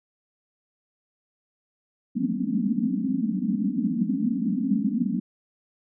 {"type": "band-pass noise", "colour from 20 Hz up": "pink", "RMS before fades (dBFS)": -25, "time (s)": [2.15, 5.2], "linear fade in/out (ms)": 10, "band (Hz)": [180, 280], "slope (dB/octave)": 96, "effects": []}